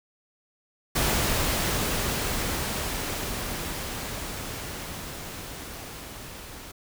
pink noise with level ramp, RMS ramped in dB -24 to -42 dBFS, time 0.95-6.72 s, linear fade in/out 10 ms, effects none

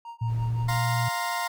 triangle tone with tremolo, 932.3 Hz, A#5, in tune, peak -33 dBFS, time 0.05-0.94 s, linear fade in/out 2 ms, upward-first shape triangle, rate 5.8 Hz, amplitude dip 100%
sine tone with pitch glide, 114.9 to 119.36 Hz, A#2 to A#2, -25 to +41 cents, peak -24 dBFS, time 0.21-1.09 s, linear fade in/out 10 ms, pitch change +66 cents, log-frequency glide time 0.43-0.78 s
brown noise, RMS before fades -41 dBFS, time 0.26-0.81 s, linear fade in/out 50 ms
30% pulse chord, F suspended fourth, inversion none, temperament equal with one note detuned, 702.1 / 932.3 / 1046.5 Hz, F5 / Bb5 / C6, +9 / 0 / 0 cents, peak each -29 / -28 / -29 dBFS, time 0.68-1.48 s, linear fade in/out 10 ms
effects none

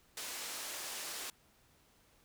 white band-pass noise, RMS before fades -43 dBFS, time 0.17-1.3 s, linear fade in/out 2 ms, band 330 to 9900 Hz, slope 12 dB/octave, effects pink hiss -68 dBFS RMS until 2.24 s

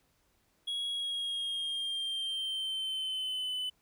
triangle tone with pitch glide, 3322 to 3011 Hz, G#7 to F#7, 0 to +30 cents, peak -31 dBFS, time 0.67-3.7 s, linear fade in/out 10 ms, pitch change -170 cents, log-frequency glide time 0.89-3.54 s, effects pink hiss -72 dBFS RMS until 3.81 s

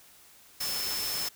sine tone in noise, 5270 Hz, E8, 1 cent flat, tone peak -33 dBFS, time 0.6-1.29 s, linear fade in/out 10 ms, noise white, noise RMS -34 dBFS, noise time 0.6-1.29 s, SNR -2 dB, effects white hiss -56 dBFS RMS until 1.35 s

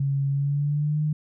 sine tone with pitch glide, 138.59 to 152.01 Hz, C#3 to D#3, 0 to -40 cents, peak -21 dBFS, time 0-1.13 s, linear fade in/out 5 ms, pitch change +160 cents, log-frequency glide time 0.3-1.01 s, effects none

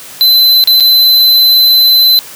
square tone with dropouts, 4043 Hz, B7, 40 cents sharp, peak -4 dBFS, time 0.21-2.19 s, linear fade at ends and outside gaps 0 ms, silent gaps 0.639-0.674 / 0.8-0.806 s, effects white hiss -30 dBFS RMS until 2.35 s + high-pass 100 Hz 12 dB/octave

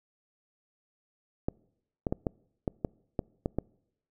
clicks, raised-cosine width 2 ms, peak -15 dBFS, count 9, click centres 1.485 / 2.068 / 2.125 / 2.268 / 2.678 / 2.848 / 3.192 / 3.459 / 3.586 s, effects noise-tail reverb RT60 0.8 s tail -26 dB re dry

